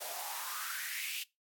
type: noise with high-pass filter sweep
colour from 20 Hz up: white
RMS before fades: -40 dBFS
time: 0-1.24 s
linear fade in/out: 20 ms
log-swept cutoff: 570 to 2900 Hz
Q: 4.9
effects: noise-tail reverb RT60 0.2 s tail -20 dB re dry + AAC 64 kbps